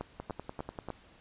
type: two click trains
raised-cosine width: 1 ms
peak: -22 / -24 dBFS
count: 4 / 8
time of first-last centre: 0.01-0.903 / 0.2-0.886 s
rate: 3.36 / 10.2 Hz
effects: pink hiss -59 dBFS RMS until 1.2 s + resampled to 8000 Hz